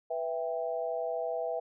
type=chord; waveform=sine; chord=E minor; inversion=second; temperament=just; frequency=494.4 / 659.3 / 791.1 Hz; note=B4 / E5 / G5; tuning=+2 / 0 / +16 cents; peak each=-35 / -33 / -39 dBFS; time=0.1-1.6 s; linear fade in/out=10 ms; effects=none